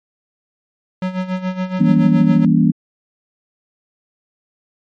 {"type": "tone with tremolo", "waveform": "square", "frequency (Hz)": 185, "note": "F#3", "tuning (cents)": 0, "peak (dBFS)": -17, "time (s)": [1.02, 2.45], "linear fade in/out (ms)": 2, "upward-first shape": "sine", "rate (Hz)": 7.1, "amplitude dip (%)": 75}
{"type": "chord", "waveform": "sine", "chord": "E diminished seventh", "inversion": "none", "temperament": "just", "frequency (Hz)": [164.81, 197.78, 237.3, 284.8], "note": ["E3", "G3", "Bb3", "Db4"], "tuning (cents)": [0, 16, 31, 47], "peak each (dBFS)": [-14, -16, -14, -18], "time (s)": [1.79, 2.72], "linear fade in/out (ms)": 20}
{"effects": ["low-pass 3000 Hz 12 dB/octave", "MP3 48 kbps"]}